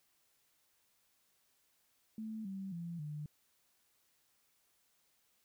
sine tone with pitch steps, 219.3 / 193.13 / 170.08 / 149.79 Hz, A3 / G3 / F3 / D3, -6 / -26 / -46 / +35 cents, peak -40 dBFS, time 2.18-3.26 s, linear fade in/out 2 ms, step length 270 ms, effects white hiss -75 dBFS RMS until 5.44 s

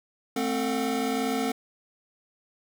square tone cluster, 219.8 / 261.7 / 447.9 / 726 Hz, A3 / C4 / A4 / F#5, -2 / 0 / +31 / -33 cents, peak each -34 / -29 / -32 / -34 dBFS, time 0.36-1.52 s, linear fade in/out 5 ms, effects none

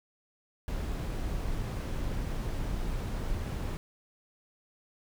brown noise, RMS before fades -33 dBFS, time 0.68-3.77 s, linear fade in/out 0 ms, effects none

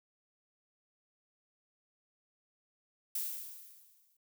violet noise with exponential decay, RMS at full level -34 dBFS, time 3.15-4.17 s, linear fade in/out 5 ms, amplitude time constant 220 ms, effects none

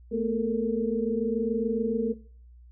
sine tone cluster, 220.2 / 240.8 / 434.5 / 461.5 Hz, A3 / B3 / A4 / A#4, +2 / -44 / -22 / -17 cents, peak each -30 / -33 / -33 / -28 dBFS, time 0.11-2.14 s, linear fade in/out 20 ms, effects noise-tail reverb RT60 0.5 s tail -19 dB re dry + added 60 Hz sine -48 dBFS peak until 2.71 s

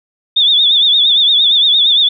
sine tone with vibrato, 3551 Hz, A7, 15 cents sharp, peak -7 dBFS, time 0.36-2.09 s, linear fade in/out 10 ms, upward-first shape triangle, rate 8.7 Hz, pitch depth 110 cents each way, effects none

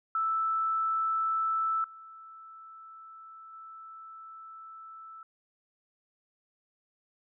sine tone with level steps, 1318.5 Hz, E6, in tune, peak -26 / -46 / -44 dBFS, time 0.15-5.23 s, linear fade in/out 2 ms, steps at 1.84 / 3.53 s, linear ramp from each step 2 ms, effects none

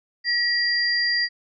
sine tone pair together, 1911 / 4771 Hz, A#6 / D8, +43 / +26 cents, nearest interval octave + major third, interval 1583 cents, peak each -22 dBFS, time 0.24-1.29 s, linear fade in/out 50 ms, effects none

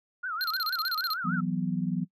sine tone with vibrato, 1383 Hz, F6, 17 cents flat, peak -30 dBFS, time 0.23-1.41 s, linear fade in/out 10 ms, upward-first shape triangle, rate 6.5 Hz, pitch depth 220 cents each way
square tone bursts, 4186 Hz, C8, in tune, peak -28 dBFS, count 12, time 0.41-1.134 s, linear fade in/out 0 ms, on 31 ms, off 32 ms
sine chord, E suspended second, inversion none, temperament equal, 164.81 / 185 / 246.9 Hz, E3 / F#3 / B3, 0 / 0 / 0 cents, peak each -31 / -29 / -33 dBFS, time 1.24-2.05 s, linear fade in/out 20 ms
effects noise-tail reverb RT60 0.1 s tail -21 dB re dry

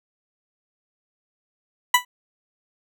20% pulse tone with exponential decay, 987.8 Hz, B5, in tune, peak -4 dBFS, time 1.94-2.05 s, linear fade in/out 5 ms, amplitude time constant 22 ms, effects none

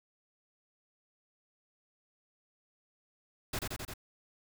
pink noise with echo, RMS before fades -35 dBFS, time 3.53-3.59 s, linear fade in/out 5 ms, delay 87 ms, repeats 4, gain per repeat -2 dB, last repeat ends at 3.938 s, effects none

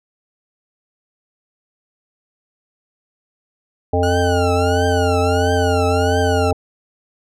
harmonic tone, 88.3 Hz, F2, 20 cents sharp, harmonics 1 / 3 / 5 / 7 / 9, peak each -18 / -23 / -19 / -21 / -21 dBFS, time 3.93-6.53 s, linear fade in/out 5 ms
sawtooth tone with vibrato, 1430 Hz, F6, 41 cents sharp, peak -21 dBFS, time 4.03-6.51 s, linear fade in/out 2 ms, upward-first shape triangle, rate 1.5 Hz, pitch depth 170 cents each way
effects low-pass 9000 Hz 12 dB/octave

